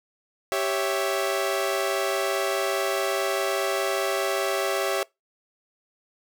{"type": "chord", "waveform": "sawtooth", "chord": "C# diminished", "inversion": "second", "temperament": "equal", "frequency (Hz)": [392, 554.4, 659.3], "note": ["G4", "C#5", "E5"], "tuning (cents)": [0, 0, 0], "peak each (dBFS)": -24, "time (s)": [0.52, 5.03], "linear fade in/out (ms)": 0, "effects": ["noise-tail reverb RT60 0.2 s tail -24 dB re dry"]}